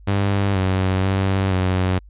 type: tone with pitch steps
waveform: sawtooth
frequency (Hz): 99.7 / 94.1 / 96.3 / 92.6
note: G2 / F#2 / G2 / F#2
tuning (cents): +30 / +30 / -30 / +2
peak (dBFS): -13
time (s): 0.07-1.99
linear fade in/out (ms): 10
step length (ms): 480
effects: added 50 Hz sine -41 dBFS peak until 2.09 s + resampled to 8000 Hz